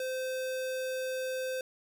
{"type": "tone", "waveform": "square", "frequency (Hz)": 517, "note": "C5", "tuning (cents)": -21, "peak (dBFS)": -33, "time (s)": [0, 1.61], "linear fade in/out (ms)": 2, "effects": []}